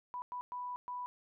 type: tone bursts at uneven times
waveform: sine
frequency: 987.8 Hz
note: B5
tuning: in tune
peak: -38 dBFS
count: 4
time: 0.14-0.22 / 0.32-0.41 / 0.52-0.76 / 0.88-1.06 s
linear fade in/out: 0 ms
effects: none